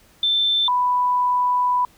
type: tone pair in turn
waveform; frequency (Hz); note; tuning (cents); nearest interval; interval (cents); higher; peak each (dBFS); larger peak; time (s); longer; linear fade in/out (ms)
sine; 3548 / 990.2; A7 / B5; +14 / +4; octave + minor seventh; 2210; first; -16; neither; 0.23-0.68 / 0.68-1.85; second; 2
effects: pink hiss -54 dBFS RMS until 1.97 s